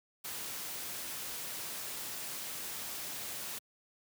white noise, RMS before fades -41 dBFS, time 0.24-3.59 s, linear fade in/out 10 ms, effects high-pass 80 Hz 12 dB/octave

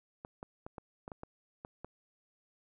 clicks, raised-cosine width 1 ms, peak -29 dBFS, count 9, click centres 0.249 / 0.429 / 0.665 / 0.782 / 1.079 / 1.118 / 1.234 / 1.649 / 1.846 s, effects none

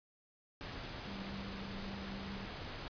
sine tone in noise, 196 Hz, G3, in tune, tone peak -45 dBFS, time 1.07-2.45 s, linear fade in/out 0 ms, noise pink, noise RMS -45 dBFS, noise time 0.61-2.88 s, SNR -3 dB, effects resampled to 11025 Hz

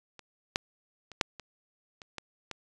clicks, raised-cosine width 0.2 ms, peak -29 / -9 / -28 / -6 / -25 / -28 / -20 / -20 dBFS, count 8, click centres 0.193 / 0.559 / 1.117 / 1.212 / 1.397 / 2.018 / 2.183 / 2.513 s, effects resampled to 22050 Hz

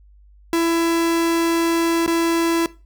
45% pulse tone with dropouts, 333.7 Hz, E4, 21 cents sharp, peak -16 dBFS, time 0.53-2.66 s, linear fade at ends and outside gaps 1 ms, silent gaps 2.063-2.077 s, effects noise-tail reverb RT60 0.3 s tail -19 dB re dry + added 50 Hz sine -46 dBFS peak until 2.85 s

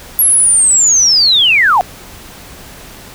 sine linear sweep, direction down, 11460 to 678 Hz, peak -6 dBFS, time 0.19-1.81 s, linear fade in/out 0 ms, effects pink hiss -34 dBFS RMS until 3.14 s

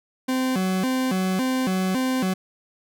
40% pulse tone with vibrato, 220 Hz, A3, in tune, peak -20 dBFS, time 0.28-2.34 s, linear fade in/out 10 ms, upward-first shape square, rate 1.8 Hz, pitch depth 280 cents each way, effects none

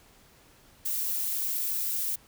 violet noise, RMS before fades -30 dBFS, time 0.85-2.16 s, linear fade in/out 10 ms, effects pink hiss -58 dBFS RMS until 2.27 s

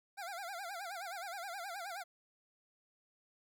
25% pulse tone with vibrato, 740 Hz, F#5, in tune, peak -38 dBFS, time 0.17-2.04 s, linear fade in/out 20 ms, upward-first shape sine, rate 9.5 Hz, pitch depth 170 cents each way, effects none

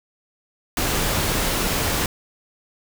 pink noise, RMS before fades -22 dBFS, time 0.77-2.06 s, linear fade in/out 2 ms, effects none

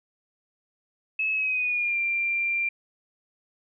sine tone with pitch glide, 2589 to 2374 Hz, E7 to D7, -32 to +18 cents, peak -23 dBFS, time 1.19-2.69 s, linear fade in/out 5 ms, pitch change -150 cents, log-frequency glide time 1.32-1.98 s, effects none

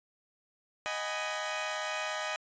15% pulse chord, G# minor seventh, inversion second, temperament equal with one note detuned, 622.3 / 753.4 / 830.6 / 987.8 Hz, D#5 / F#5 / G#5 / B5, 0 / +31 / 0 / 0 cents, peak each -29 / -35 / -33 / -35 dBFS, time 0.86-2.36 s, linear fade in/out 0 ms, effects resampled to 16000 Hz

